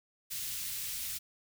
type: band-stop noise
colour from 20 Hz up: white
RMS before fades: -38 dBFS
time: 0.3-1.19 s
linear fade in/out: 20 ms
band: 130 to 2400 Hz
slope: 12 dB/octave
effects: none